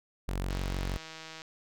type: tone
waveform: sawtooth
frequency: 46.25 Hz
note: F#1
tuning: in tune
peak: -27 dBFS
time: 0.28-0.97 s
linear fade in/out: 0 ms
type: click train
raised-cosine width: 0.2 ms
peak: -27 dBFS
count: 148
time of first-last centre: 0.5-1.419 s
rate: 160 Hz
effects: none

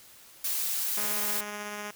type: noise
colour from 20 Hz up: blue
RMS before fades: -30 dBFS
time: 0.44-1.41 s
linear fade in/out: 5 ms
type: tone with tremolo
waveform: 5% pulse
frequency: 207.7 Hz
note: G#3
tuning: in tune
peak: -23 dBFS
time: 0.97-1.91 s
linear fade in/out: 5 ms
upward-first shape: triangle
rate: 16 Hz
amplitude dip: 25%
effects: white hiss -53 dBFS RMS until 1.95 s

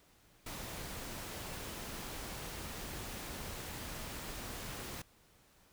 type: noise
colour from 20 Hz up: pink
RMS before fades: -44 dBFS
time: 0.46-5.02 s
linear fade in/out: 5 ms
effects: pink hiss -66 dBFS RMS until 5.72 s

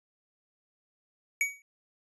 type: tone with exponential decay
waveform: square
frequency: 2257 Hz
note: C#7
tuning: 31 cents sharp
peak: -22 dBFS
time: 1.41-1.62 s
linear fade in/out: 1 ms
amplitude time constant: 45 ms
effects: resampled to 24000 Hz

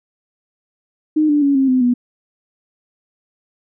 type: tone with pitch steps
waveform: sine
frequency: 307.6 / 293.9 / 280.8 / 268.2 / 256.3 / 244.8 Hz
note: D#4 / D4 / C#4 / C4 / C4 / B3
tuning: -20 / +1 / +22 / +43 / -36 / -15 cents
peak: -11 dBFS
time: 1.16-1.94 s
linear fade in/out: 10 ms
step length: 130 ms
effects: none

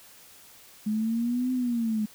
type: exponential two-way sweep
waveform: sine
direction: up then down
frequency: 210.3 to 257 to 210.3 Hz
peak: -24 dBFS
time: 0.86-2.06 s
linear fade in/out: 10 ms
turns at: 1.52 s
effects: white hiss -52 dBFS RMS until 2.14 s

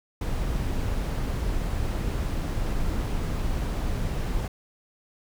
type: noise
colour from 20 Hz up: brown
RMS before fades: -27 dBFS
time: 0.21-4.48 s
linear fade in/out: 5 ms
effects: none

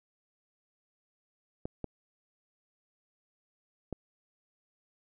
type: clicks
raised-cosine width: 2 ms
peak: -22 dBFS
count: 3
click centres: 1.655 / 1.843 / 3.927 s
effects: none

